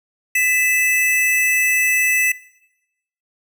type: tone pair together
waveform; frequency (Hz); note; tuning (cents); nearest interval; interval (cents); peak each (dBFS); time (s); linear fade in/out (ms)
square; 1996.7 / 2622; B6 / E7; +18 / -10; perfect fourth; 472; -18 / -18; 0.35-2.32; 5
effects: noise-tail reverb RT60 0.9 s tail -19 dB re dry